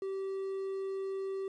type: tone with quantisation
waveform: triangle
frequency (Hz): 386.9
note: G4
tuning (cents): -23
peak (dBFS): -32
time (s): 0.02-1.48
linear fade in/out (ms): 2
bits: 10
effects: resampled to 22050 Hz